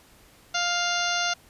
harmonic tone with a mistuned harmonic, 700 Hz, F5, 4 cents sharp, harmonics 1 / 2 / 3 / 4 / 5 / 6 / 7 / 8 / 9, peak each -30 / -28 / -35 / -32 / -33 / -34 / -36 / -35 / -34 dBFS, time 0.54-1.34 s, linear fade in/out 10 ms, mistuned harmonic 7, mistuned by -27 cents, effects pink hiss -55 dBFS RMS until 1.49 s + resampled to 32000 Hz

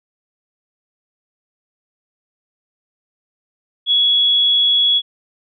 sine tone, 3362 Hz, G#7, 20 cents sharp, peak -11 dBFS, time 3.86-5.02 s, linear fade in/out 50 ms, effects none

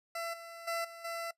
20% pulse tone with level steps, 672 Hz, E5, 33 cents sharp, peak -31 / -41 / -28 / -42 / -32 dBFS, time 0.15-1.31 s, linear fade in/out 5 ms, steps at 0.33 / 0.67 / 0.84 / 1.04 s, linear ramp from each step 10 ms, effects noise-tail reverb RT60 0.1 s tail -19 dB re dry + resampled to 32000 Hz

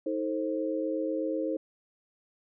sine chord, A diminished, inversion second, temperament just, 316.8 / 440 / 528 Hz, Eb4 / A4 / C5, +31 / 0 / +16 cents, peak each -31 / -35 / -32 dBFS, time 0.06-1.57 s, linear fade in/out 5 ms, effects none

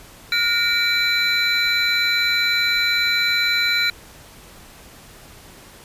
triangle tone cluster, 1424 / 1851 / 2316 / 4000 Hz, F6 / A#6 / D7 / B7, +33 / -13 / -25 / +21 cents, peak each -22 / -28 / -19 / -19 dBFS, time 0.32-3.9 s, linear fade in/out 2 ms, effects pink hiss -44 dBFS RMS until 5.84 s + resampled to 32000 Hz

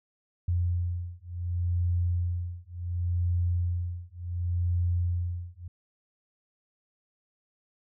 sine beating tone pair, 87.31 / 88 Hz, F2 / F2, 0 / +14 cents, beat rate 0.69 Hz, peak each -29 dBFS, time 0.48-5.68 s, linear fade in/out 5 ms, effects none

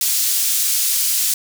pink high-pass noise, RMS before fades -18 dBFS, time 0.01-1.34 s, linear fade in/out 2 ms, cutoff 5900 Hz, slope 12 dB/octave, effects none

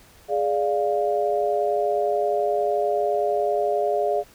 sine chord, D diminished, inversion second, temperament equal, 415.3 / 587.3 / 698.5 Hz, Ab4 / D5 / F5, 0 / 0 / 0 cents, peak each -24 dBFS, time 0.28-4.24 s, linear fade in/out 50 ms, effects pink hiss -52 dBFS RMS until 4.34 s

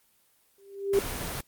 sine tone with exponential growth, 396.1 Hz, G4, 18 cents sharp, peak -17 dBFS, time 0.58-0.99 s, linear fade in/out 2 ms, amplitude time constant 87 ms
pink noise, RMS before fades -34 dBFS, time 0.93-1.41 s, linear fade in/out 5 ms
effects white hiss -66 dBFS RMS until 1.47 s + Opus 24 kbps

